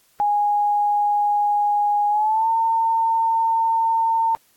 sine tone with pitch glide, 826 to 906 Hz, G#5 to A#5, -10 to -50 cents, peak -16 dBFS, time 0.2-4.35 s, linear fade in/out 0 ms, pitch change +160 cents, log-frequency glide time 2.09-2.49 s, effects white hiss -59 dBFS RMS until 4.56 s + AAC 64 kbps

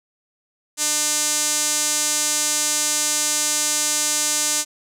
sawtooth tone with band-pass filter, 300 Hz, D4, 37 cents sharp, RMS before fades -21 dBFS, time 0.77-4.65 s, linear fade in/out 50 ms, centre 7500 Hz, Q 2.3, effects none

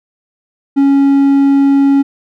triangle tone, 277.2 Hz, C#4, in tune, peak -4 dBFS, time 0.76-2.03 s, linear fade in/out 20 ms, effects none

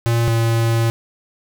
square tone pair in turn, 116.54 / 114.8 Hz, A#2 / A#2, 0 / -26 cents, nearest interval unison, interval 26 cents, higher first, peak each -15 dBFS, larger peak neither, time 0.06-0.28 / 0.28-0.9 s, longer second, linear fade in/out 0 ms, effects none

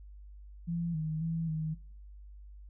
sine tone with pitch steps, 169.7 / 156.7 / 164.3 / 157.2 Hz, F3 / D#3 / E3 / D#3, -49 / +13 / -5 / +18 cents, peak -31 dBFS, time 0.67-1.75 s, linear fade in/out 20 ms, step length 270 ms, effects noise-tail reverb RT60 0.4 s tail -17 dB re dry + added 50 Hz sine -47 dBFS peak until 2.69 s

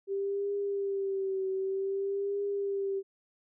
sine tone with vibrato, 392 Hz, G4, in tune, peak -29 dBFS, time 0.07-3.03 s, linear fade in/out 50 ms, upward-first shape triangle, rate 0.53 Hz, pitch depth 53 cents each way, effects none

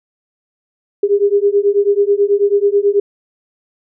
sine beating tone pair, 400.3 / 409.5 Hz, G4 / G#4, +36 / -24 cents, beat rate 9.2 Hz, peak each -13 dBFS, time 1.03-3 s, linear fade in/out 5 ms, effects none

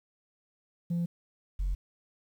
sine tone pair in turn, 171.6 / 45.45 Hz, F3 / F#1, -30 / -30 cents, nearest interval octave + major seventh, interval 2300 cents, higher first, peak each -25 dBFS, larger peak neither, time 0.9-1.06 / 1.59-1.75 s, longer neither, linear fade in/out 10 ms, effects tanh soft clip ceiling -26 dBFS + 10-bit

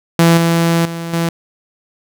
sawtooth tone with level steps, 167.4 Hz, E3, 27 cents sharp, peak -3 / -7 / -18 / -10 dBFS, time 0.19-1.29 s, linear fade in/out 2 ms, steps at 0.37 / 0.85 / 1.13 s, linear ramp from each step 5 ms, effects none

